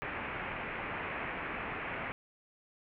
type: low-pass noise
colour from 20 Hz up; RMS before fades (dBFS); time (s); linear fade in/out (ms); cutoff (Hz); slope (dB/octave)
white; -39; 0.02-2.12; 0; 2500; 48
effects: none